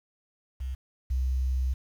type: tone pair in turn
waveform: sine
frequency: 64.8 / 64.43 Hz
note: C2 / C2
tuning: -16 / -26 cents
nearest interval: unison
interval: 10 cents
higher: first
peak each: -30 / -24 dBFS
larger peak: second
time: 0.6-0.75 / 1.1-1.74 s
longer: second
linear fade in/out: 10 ms
effects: 9-bit